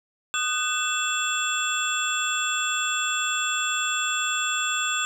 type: tone cluster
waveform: sine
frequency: 1236 / 1508 / 2664 / 3410 / 7400 Hz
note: D#6 / F#6 / E7 / G#7 / A#8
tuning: -12 / +32 / +18 / +45 / -14 cents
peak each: -29 dBFS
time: 0.34-5.05 s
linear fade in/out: 0 ms
effects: tanh soft clip ceiling -13 dBFS + 9-bit